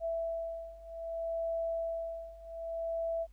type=beating tone pair; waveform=sine; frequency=662 / 662.63 Hz; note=E5 / E5; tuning=+7 / +9 cents; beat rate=0.63 Hz; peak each=-38 / -36 dBFS; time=0-3.27 s; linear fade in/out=50 ms; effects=added 50 Hz sine -53 dBFS peak until 3.32 s + pink hiss -74 dBFS RMS until 3.32 s